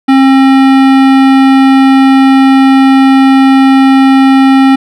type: tone with hard clipping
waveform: sine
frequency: 268 Hz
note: C4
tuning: 42 cents sharp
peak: -4 dBFS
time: 0.08-4.76 s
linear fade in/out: 10 ms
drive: 18 dB
effects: none